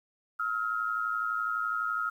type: tone pair together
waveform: sine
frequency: 1288.1 / 1400 Hz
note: E6 / F6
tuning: -40 / +4 cents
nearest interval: minor second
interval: 144 cents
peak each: -31 / -31 dBFS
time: 0.39-2.1 s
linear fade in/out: 10 ms
effects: 10-bit